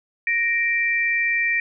sine tone pair together, 1864.4 / 2349 Hz, A#6 / D7, 0 / 0 cents, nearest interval major third, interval 400 cents, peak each -21 dBFS, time 0.27-1.6 s, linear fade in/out 2 ms, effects none

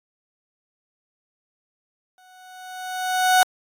30% pulse tone with exponential growth, 740 Hz, F#5, in tune, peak -9 dBFS, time 2.18-3.43 s, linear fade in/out 1 ms, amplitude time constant 270 ms, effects AAC 64 kbps

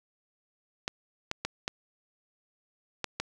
clicks, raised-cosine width 0.2 ms, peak -13 dBFS, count 6, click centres 0.879 / 1.314 / 1.45 / 1.679 / 3.043 / 3.2 s, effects none

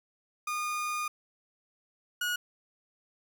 30% pulse tone pair in turn, 1221 / 1452 Hz, D#6 / F#6, -33 / -33 cents, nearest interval minor third, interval 300 cents, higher second, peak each -28 / -26 dBFS, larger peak second, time 0.47-1.08 / 2.21-2.36 s, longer first, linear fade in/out 5 ms, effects none

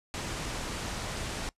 pink low-pass noise, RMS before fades -36 dBFS, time 0.14-1.49 s, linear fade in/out 0 ms, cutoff 9000 Hz, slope 24 dB/octave, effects noise-tail reverb RT60 0.1 s tail -21 dB re dry + resampled to 32000 Hz

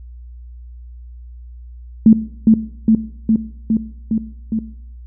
sine tone with echo, 221.4 Hz, A3, 11 cents sharp, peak -3 dBFS, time 2.06-2.13 s, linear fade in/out 2 ms, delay 410 ms, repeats 6, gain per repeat -2 dB, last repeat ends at 4.59 s, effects noise-tail reverb RT60 0.7 s tail -17 dB re dry + added 60 Hz sine -33 dBFS peak until 5.06 s

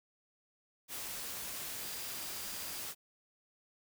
sine tone in noise, 4800 Hz, D8, 37 cents sharp, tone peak -52 dBFS, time 1.78-2.83 s, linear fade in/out 50 ms, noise white, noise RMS -42 dBFS, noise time 0.88-2.95 s, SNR -13 dB, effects none

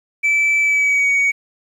sine tone with pitch glide, 2316 to 2245 Hz, D7 to C#7, -25 to +21 cents, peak -10 dBFS, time 0.23-1.32 s, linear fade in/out 20 ms, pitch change -54 cents, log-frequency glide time 0.6-1.1 s, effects tanh soft clip ceiling -12 dBFS + 8-bit

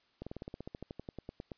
slowing click train, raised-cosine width 2 ms, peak -28 dBFS, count 18, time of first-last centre 0.22-1.518 s, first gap 46 ms, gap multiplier 1.06, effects white hiss -71 dBFS RMS until 1.57 s + resampled to 11025 Hz

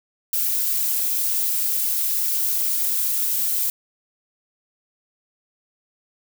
violet noise with flanger, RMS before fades -22 dBFS, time 0.33-3.7 s, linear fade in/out 2 ms, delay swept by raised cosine 1.9 to 3.9 ms, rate 3.7 Hz, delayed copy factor +0.8, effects none

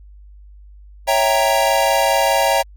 square chord, C# diminished seventh, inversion none, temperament equal, 554.4 / 659.3 / 784 / 932.3 Hz, C#5 / E5 / G5 / Bb5, 0 / 0 / 0 / 0 cents, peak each -20 dBFS, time 1.07-2.63 s, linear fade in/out 20 ms, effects added 50 Hz sine -39 dBFS peak until 2.76 s + Opus 48 kbps

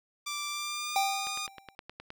10% pulse tone with pitch glide, 1174.7 to 1221.8 Hz, D6 to D#6, 0 to -32 cents, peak -25 dBFS, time 0.26-1.47 s, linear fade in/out 10 ms, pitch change +68 cents, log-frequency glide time 0.49-1.1 s
square tone with exponential decay, 784 Hz, G5, in tune, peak -24 dBFS, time 0.96-1.75 s, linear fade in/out 1 ms, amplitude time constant 170 ms
click train, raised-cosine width 0.3 ms, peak -26 dBFS, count 9, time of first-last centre 1.27-2.104 s, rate 9.59 Hz
effects none

